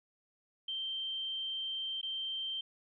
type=tone with dropouts; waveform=sine; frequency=3136 Hz; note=G7; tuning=in tune; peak=-35 dBFS; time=0.68-2.61 s; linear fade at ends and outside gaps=5 ms; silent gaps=2.014-2.029 s; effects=none